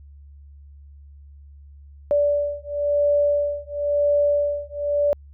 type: beating tone pair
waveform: sine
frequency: 580 / 580.97 Hz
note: D5 / D5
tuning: -22 / -19 cents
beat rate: 0.97 Hz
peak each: -21 dBFS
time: 2.11-5.13 s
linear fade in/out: 0 ms
effects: added 71 Hz sine -42 dBFS peak until 5.33 s